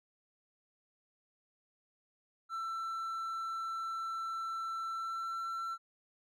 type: tone with pitch glide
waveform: triangle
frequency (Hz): 1337 to 1346.3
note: E6 to E6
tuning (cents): +24 to +36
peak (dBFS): -34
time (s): 2.49-5.78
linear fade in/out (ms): 50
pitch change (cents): +12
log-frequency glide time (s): 4.89-5.36
effects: none